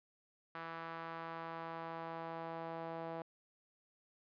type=tone with band-pass filter sweep; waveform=sawtooth; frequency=164.81 Hz; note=E3; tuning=in tune; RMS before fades=-45 dBFS; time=0.55-3.22 s; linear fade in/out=0 ms; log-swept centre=1300 to 700 Hz; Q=1.7; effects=resampled to 11025 Hz